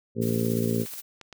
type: harmonic tone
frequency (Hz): 57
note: A#1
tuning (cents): -38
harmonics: 2 / 3 / 4 / 5 / 6 / 7 / 8 / 9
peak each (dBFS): -29 / -32 / -27 / -35 / -39 / -30 / -34 / -37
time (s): 0.15-0.86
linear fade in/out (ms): 50
type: noise with tremolo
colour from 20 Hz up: blue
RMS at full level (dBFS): -37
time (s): 0.21-1.02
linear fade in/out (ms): 20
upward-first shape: sine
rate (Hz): 17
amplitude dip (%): 35
type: clicks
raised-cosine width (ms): 0.2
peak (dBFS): -26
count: 4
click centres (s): 0.862 / 0.937 / 1.213 / 1.327
effects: none